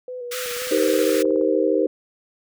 sine tone with vibrato, 493.9 Hz, B4, in tune, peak -29 dBFS, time 0.08-1.09 s, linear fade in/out 2 ms, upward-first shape square, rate 3.9 Hz, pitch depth 31 cents each way
pink high-pass noise, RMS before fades -30 dBFS, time 0.31-1.23 s, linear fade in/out 10 ms, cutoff 1200 Hz, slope 96 dB/octave
click train, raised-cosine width 1 ms, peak -29 dBFS, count 19, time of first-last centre 0.46-1.412 s, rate 18.9 Hz
sine chord, C minor seventh, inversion first, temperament just, 314 / 392.4 / 470.9 / 523.3 Hz, Eb4 / G4 / Bb4 / C5, +16 / +2 / +18 / 0 cents, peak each -22 dBFS, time 0.71-1.87 s, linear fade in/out 5 ms
effects none

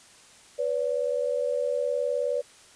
sine tone pair together, 493.9 / 573.3 Hz, B4 / D5, 0 / -42 cents, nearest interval minor third, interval 258 cents, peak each -27 dBFS, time 0.58-2.42 s, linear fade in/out 20 ms, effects white hiss -53 dBFS RMS until 2.75 s + resampled to 22050 Hz

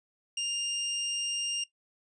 sawtooth tone, 2805 Hz, F7, 7 cents sharp, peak -26 dBFS, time 0.37-1.64 s, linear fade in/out 5 ms, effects noise-tail reverb RT60 0.1 s tail -17 dB re dry + resampled to 22050 Hz

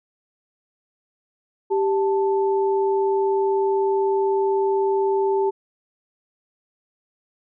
sine tone pair together, 392 / 880 Hz, G4 / A5, 0 / 0 cents, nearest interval octave + major second, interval 1400 cents, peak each -18 / -25 dBFS, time 1.7-5.51 s, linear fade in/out 20 ms, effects none

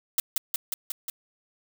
blue noise with echo, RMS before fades -23 dBFS, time 0.18-0.2 s, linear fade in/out 2 ms, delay 180 ms, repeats 5, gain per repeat -2 dB, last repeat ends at 1.1 s, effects none

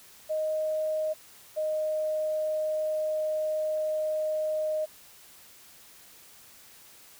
sine tone pair in turn, 622.3 / 619.3 Hz, D#5 / D#5, 0 / -8 cents, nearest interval unison, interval 8 cents, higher first, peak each -26 dBFS, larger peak neither, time 0.29-1.14 / 1.56-4.86 s, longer second, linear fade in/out 20 ms, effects white hiss -53 dBFS RMS until 7.19 s

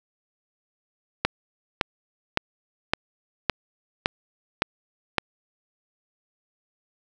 click train, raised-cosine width 0.3 ms, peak -3 dBFS, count 8, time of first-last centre 1.25-5.183 s, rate 1.78 Hz, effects none

